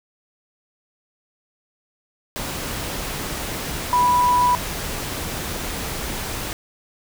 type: tone in noise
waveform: sine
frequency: 985 Hz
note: B5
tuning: 5 cents flat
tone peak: -14 dBFS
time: 3.93-4.55 s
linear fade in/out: 0 ms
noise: pink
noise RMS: -28 dBFS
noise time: 2.36-6.53 s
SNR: +11 dB
effects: none